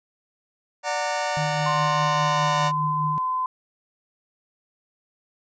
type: chord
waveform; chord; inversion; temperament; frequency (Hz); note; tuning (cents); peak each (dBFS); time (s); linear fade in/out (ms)
sawtooth; D augmented; none; just; 587.3 / 734.2 / 917.7; D5 / F#5 / A#5; 0 / -14 / -27; -24; 0.83-2.72; 50
type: tone with tremolo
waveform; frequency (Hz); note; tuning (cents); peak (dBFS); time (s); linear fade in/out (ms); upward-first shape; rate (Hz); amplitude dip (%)
sine; 153.2; D#3; -27; -24; 1.37-3.18; 0; triangle; 4.9; 45
type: tone with pitch glide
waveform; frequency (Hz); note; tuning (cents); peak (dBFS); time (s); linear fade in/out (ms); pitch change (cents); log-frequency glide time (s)
sine; 1046.5 to 1023.2; C6 to C6; 0 to -39; -22; 1.66-3.46; 2; -39; 1.97-2.53
effects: resampled to 16000 Hz